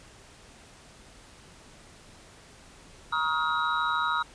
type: tone cluster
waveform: sine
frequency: 949 / 1103 / 1262 / 1415 / 3838 Hz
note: A#5 / C#6 / D#6 / F6 / A#7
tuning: +31 / -9 / +24 / +22 / +50 cents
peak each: -31 / -36 / -28 / -30 / -36 dBFS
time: 3.12-4.23 s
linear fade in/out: 10 ms
effects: pink hiss -52 dBFS RMS until 4.34 s + resampled to 22050 Hz